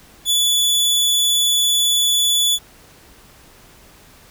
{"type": "tone", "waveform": "sawtooth", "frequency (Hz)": 3447, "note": "A7", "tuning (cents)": -36, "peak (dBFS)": -11, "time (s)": [0.25, 2.59], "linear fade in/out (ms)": 50, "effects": ["pink hiss -47 dBFS RMS until 4.3 s"]}